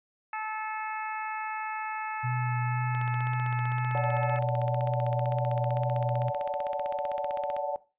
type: harmonic tone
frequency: 434.3 Hz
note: A4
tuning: 23 cents flat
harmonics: 2 / 3 / 4 / 5 / 6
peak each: -34 / -38 / -40 / -42 / -44 dBFS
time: 0.33-4.39 s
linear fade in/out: 2 ms
type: tone with vibrato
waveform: sine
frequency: 123.47 Hz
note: B2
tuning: in tune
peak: -28 dBFS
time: 2.23-6.31 s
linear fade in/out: 20 ms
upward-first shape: sine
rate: 2 Hz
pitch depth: 19 cents each way
type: click train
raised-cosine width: 0.3 ms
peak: -25 dBFS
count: 73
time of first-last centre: 2.95-7.565 s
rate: 15.6 Hz
type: chord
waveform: sine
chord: D major seventh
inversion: third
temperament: equal with one note detuned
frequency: 567 / 587.3 / 740 / 880 Hz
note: C#5 / D5 / F#5 / A5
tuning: +39 / 0 / 0 / 0 cents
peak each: -34 / -34 / -34 / -35 dBFS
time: 3.95-7.76 s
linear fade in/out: 0 ms
effects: noise-tail reverb RT60 0.3 s tail -18 dB re dry + resampled to 8000 Hz